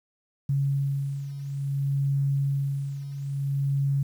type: beating tone pair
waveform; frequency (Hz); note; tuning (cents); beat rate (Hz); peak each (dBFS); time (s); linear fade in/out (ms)
sine; 138.59 / 139.17; C#3 / C#3; 0 / +7; 0.58; -30 / -25; 0.49-4.03; 5
effects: 9-bit